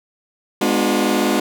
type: chord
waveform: sawtooth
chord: G# diminished seventh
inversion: none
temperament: just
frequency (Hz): 207.7 / 249.2 / 299 / 358.8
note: G#3 / B3 / D4 / F4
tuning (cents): 0 / +16 / +31 / +47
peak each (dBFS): -17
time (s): 0.61-1.4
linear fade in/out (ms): 5
effects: none